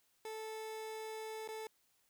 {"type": "tone with dropouts", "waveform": "30% pulse", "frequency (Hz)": 438.5, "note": "A4", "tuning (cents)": -6, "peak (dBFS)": -40, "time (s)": [0.25, 1.67], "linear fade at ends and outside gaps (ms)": 2, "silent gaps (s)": [1.477, 1.487], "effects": ["white hiss -75 dBFS RMS until 2.09 s"]}